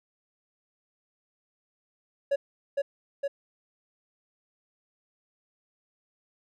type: tone with echo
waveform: triangle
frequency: 560 Hz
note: C#5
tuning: 18 cents sharp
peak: -20 dBFS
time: 2.31-2.36 s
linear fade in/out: 10 ms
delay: 460 ms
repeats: 2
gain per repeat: -2 dB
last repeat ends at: 3.28 s
effects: none